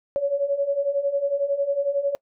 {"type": "beating tone pair", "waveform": "sine", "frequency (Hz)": [554.4, 565.4], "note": ["C#5", "C#5"], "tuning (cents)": [0, 34], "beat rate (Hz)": 11, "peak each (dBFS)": [-26, -22], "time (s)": [0.16, 2.15], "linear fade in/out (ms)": 0, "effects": ["noise-tail reverb RT60 0.1 s tail -25 dB re dry"]}